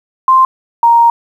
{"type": "tone pair in turn", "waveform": "sine", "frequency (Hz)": [1046.5, 934], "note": ["C6", "A#5"], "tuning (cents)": [0, 3], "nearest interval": "major second", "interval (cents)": 197, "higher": "first", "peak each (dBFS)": -4, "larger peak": "neither", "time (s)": [[0.28, 0.45], [0.83, 1.1]], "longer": "second", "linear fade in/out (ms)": 2, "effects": ["7-bit"]}